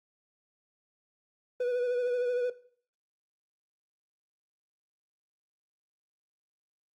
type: tone with vibrato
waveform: triangle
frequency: 492 Hz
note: B4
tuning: 7 cents flat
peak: -25 dBFS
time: 1.6-2.5 s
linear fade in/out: 5 ms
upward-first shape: sine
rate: 13 Hz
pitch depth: 31 cents each way
effects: noise-tail reverb RT60 0.5 s tail -17 dB re dry + Opus 24 kbps